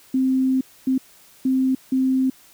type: tone bursts at uneven times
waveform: sine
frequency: 261.6 Hz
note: C4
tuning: in tune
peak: -16 dBFS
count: 4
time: 0.14-0.61 / 0.87-0.98 / 1.45-1.75 / 1.92-2.3 s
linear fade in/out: 5 ms
effects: white hiss -51 dBFS RMS until 2.53 s